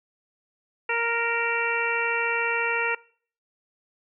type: harmonic tone with a mistuned harmonic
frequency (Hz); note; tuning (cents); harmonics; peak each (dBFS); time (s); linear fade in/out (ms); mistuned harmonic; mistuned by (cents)
466.2; A#4; 0; 1 / 2 / 3 / 4 / 5 / 6; -30 / -30 / -30 / -30 / -30 / -30; 0.89-2.95; 5; 6; -42
effects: noise-tail reverb RT60 0.5 s tail -22 dB re dry